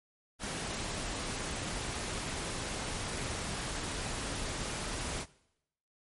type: noise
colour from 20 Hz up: pink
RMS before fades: -37 dBFS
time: 0.39-5.26 s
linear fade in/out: 50 ms
effects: noise-tail reverb RT60 0.8 s tail -20 dB re dry + MP3 48 kbps